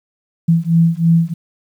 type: beating tone pair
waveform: sine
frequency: 164.81 / 167.91 Hz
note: E3 / E3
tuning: 0 / +32 cents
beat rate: 3.1 Hz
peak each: -13 dBFS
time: 0.48-1.34 s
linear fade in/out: 10 ms
effects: 8-bit